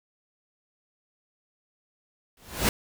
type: noise with exponential growth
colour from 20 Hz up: pink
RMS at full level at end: -20 dBFS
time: 2.37-2.69 s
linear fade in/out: 2 ms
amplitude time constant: 68 ms
effects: none